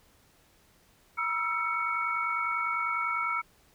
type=tone cluster; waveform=sine; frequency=958 / 1291 / 1341 / 2227 Hz; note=A#5 / E6 / E6 / C#7; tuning=+47 / -37 / +29 / +7 cents; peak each=-37 / -37 / -30 / -32 dBFS; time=1.17-3.42 s; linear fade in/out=20 ms; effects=pink hiss -63 dBFS RMS until 3.74 s